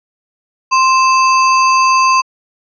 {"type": "tone with sample-and-hold", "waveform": "sine", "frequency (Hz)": 1046.5, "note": "C6", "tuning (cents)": 0, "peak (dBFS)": -7, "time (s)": [0.71, 2.22], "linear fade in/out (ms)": 20, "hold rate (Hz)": 3675, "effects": ["resampled to 16000 Hz"]}